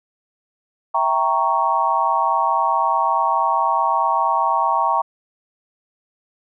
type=chord; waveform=sine; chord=E diminished seventh; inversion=none; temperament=equal; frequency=659.3 / 784 / 932.3 / 1108.7 Hz; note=E5 / G5 / Bb5 / Db6; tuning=0 / 0 / 0 / 0 cents; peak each=-25 / -22 / -19 / -20 dBFS; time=0.94-5.02 s; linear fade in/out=10 ms; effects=none